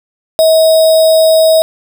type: tone with sample-and-hold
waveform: sine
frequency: 641 Hz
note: E5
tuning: 49 cents flat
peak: -4 dBFS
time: 0.39-1.62 s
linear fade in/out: 0 ms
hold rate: 4410 Hz
effects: none